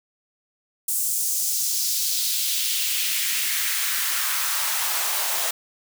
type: noise with high-pass filter sweep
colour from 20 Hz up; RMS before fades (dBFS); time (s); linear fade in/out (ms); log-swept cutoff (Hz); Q
white; -24; 0.88-5.51; 5; 8500 to 650; 1.6
effects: none